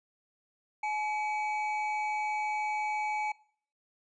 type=tone pair together; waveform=triangle; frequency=850 / 2273 Hz; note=G#5 / C#7; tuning=+40 / +43 cents; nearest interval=octave + perfect fourth; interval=1703 cents; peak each=-29 / -35 dBFS; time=0.83-3.32 s; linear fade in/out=5 ms; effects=noise-tail reverb RT60 0.5 s tail -20 dB re dry + resampled to 22050 Hz